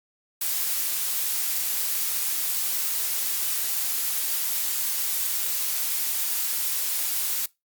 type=noise; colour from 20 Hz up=blue; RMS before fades=-26 dBFS; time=0.41-7.46 s; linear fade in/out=5 ms; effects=noise-tail reverb RT60 0.2 s tail -22 dB re dry + Opus 48 kbps